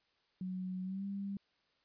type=tone with pitch glide; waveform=sine; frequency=185 to 198.28 Hz; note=F#3 to G3; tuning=0 to +20 cents; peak=-37 dBFS; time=0.41-1.37 s; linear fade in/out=2 ms; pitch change=+120 cents; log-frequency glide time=0.83-1.05 s; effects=white hiss -75 dBFS RMS until 1.84 s + resampled to 11025 Hz